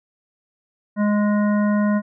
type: harmonic tone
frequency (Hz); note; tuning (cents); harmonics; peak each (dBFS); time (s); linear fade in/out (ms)
207.7; G#3; 0; 1 / 3 / 5 / 7 / 9; -16 / -26 / -30 / -33 / -35; 0.96-2.02; 50
effects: none